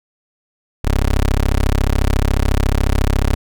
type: tone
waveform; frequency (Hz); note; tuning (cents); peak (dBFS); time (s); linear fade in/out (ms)
20% pulse; 34.08; C#1; -29; -8; 0.84-3.35; 10
effects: none